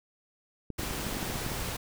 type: clicks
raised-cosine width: 3 ms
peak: -23 dBFS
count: 12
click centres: 0.703 / 0.795 / 0.833 / 0.91 / 1.067 / 1.127 / 1.169 / 1.228 / 1.3 / 1.357 / 1.464 / 1.517 s
type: noise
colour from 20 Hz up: pink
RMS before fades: -35 dBFS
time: 0.78-1.77 s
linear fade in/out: 10 ms
effects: none